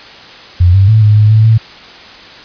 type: tone with pitch steps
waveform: sine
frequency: 88.5 / 97.3 / 109.7 / 105.6 / 106.3 / 109.4 / 111.7 Hz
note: F2 / G2 / A2 / G#2 / G#2 / A2 / A2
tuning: +23 / -12 / -5 / +29 / +41 / -9 / +27 cents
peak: -3 dBFS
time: 0.6-1.58 s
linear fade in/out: 10 ms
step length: 140 ms
effects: white hiss -33 dBFS RMS until 2.44 s + resampled to 11025 Hz